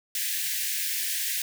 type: high-pass noise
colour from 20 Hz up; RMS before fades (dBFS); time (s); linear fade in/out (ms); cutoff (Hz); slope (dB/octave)
white; -29; 0.15-1.42; 2; 1600; 96
effects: none